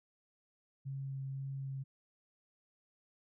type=tone with vibrato; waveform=sine; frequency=135.7 Hz; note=C#3; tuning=36 cents flat; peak=-38 dBFS; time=0.85-1.84 s; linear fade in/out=20 ms; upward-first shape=sine; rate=1.9 Hz; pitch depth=9 cents each way; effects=none